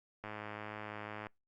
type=click train; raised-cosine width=0.5 ms; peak=-28 dBFS; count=110; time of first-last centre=0.24-1.268 s; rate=106 Hz; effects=noise-tail reverb RT60 0.2 s tail -26 dB re dry + Opus 48 kbps